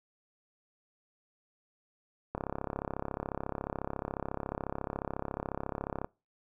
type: click train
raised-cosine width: 1 ms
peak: -20 dBFS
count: 127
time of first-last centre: 2.35-6.045 s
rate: 34.1 Hz
effects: noise-tail reverb RT60 0.3 s tail -25 dB re dry